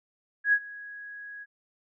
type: tone with ADSR envelope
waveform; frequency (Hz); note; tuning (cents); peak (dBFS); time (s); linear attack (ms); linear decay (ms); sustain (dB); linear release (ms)
sine; 1661.2; G#6; 0; -17; 0.44-1.46; 88; 60; -22; 38
effects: none